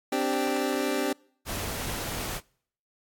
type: chord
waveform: 25% pulse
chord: C suspended second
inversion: none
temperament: equal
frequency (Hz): 261.6 / 293.7 / 392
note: C4 / D4 / G4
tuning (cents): 0 / 0 / 0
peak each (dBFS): -26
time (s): 0.12-1.13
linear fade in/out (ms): 5
type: noise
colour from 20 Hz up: pink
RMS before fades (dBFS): -33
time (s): 1.45-2.41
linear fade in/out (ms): 50
effects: noise-tail reverb RT60 0.6 s tail -26 dB re dry + AAC 64 kbps